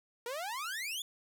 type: exponential sweep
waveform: sawtooth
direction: up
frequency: 457.7 to 3520 Hz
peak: -33 dBFS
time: 0.26-1.02 s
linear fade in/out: 2 ms
effects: none